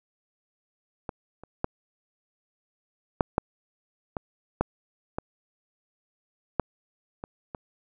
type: clicks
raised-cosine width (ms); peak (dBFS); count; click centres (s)
1; -18 / -30 / -11 / -6 / -7 / -16 / -8 / -15 / -8 / -21 / -21; 11; 1.092 / 1.436 / 1.644 / 3.208 / 3.381 / 4.168 / 4.61 / 5.185 / 6.597 / 7.239 / 7.548
effects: none